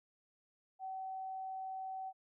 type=tone; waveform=sine; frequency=761 Hz; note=F#5; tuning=48 cents sharp; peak=-40 dBFS; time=0.79-2.13 s; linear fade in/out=50 ms; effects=none